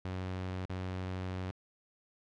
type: tone with dropouts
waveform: sawtooth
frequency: 92.6 Hz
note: F#2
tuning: 2 cents sharp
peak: -32 dBFS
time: 0.05-1.51 s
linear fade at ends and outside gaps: 0 ms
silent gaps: 0.654-0.696 s
effects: low-pass 4000 Hz 12 dB/octave